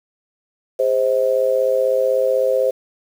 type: tone with amplitude modulation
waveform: sine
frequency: 523.3 Hz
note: C5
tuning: in tune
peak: -10 dBFS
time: 0.79-2.71 s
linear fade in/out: 10 ms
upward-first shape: sine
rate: 116 Hz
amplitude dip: 90%
effects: 7-bit